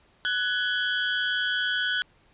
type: tone cluster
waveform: sine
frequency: 1487 / 1682 / 3071 / 3333 Hz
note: F#6 / G#6 / G7 / G#7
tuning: +8 / +22 / -36 / +5 cents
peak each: -26 / -33 / -33 / -30 dBFS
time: 0.25-2.02 s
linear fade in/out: 0 ms
effects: pink hiss -61 dBFS RMS until 2.33 s + resampled to 8000 Hz